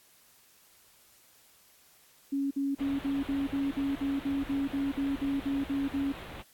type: tone bursts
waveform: sine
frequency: 277.2 Hz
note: C#4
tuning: in tune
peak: -27 dBFS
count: 16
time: 2.32-6.125 s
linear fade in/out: 10 ms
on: 190 ms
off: 51 ms
type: low-pass noise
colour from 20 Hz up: pink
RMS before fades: -44 dBFS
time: 2.78-6.43 s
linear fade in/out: 20 ms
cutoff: 3800 Hz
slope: 48 dB/octave
effects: white hiss -61 dBFS RMS until 6.53 s + AAC 64 kbps